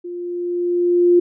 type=tone with level ramp; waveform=sine; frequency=351.1 Hz; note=F4; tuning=9 cents sharp; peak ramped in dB=-27 to -8 dBFS; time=0.04-1.2 s; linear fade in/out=10 ms; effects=none